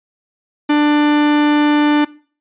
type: tone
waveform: 45% pulse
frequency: 296.2 Hz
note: D4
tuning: 15 cents sharp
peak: -10 dBFS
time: 0.69-2.05 s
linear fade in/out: 10 ms
effects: noise-tail reverb RT60 0.4 s tail -20 dB re dry + resampled to 8000 Hz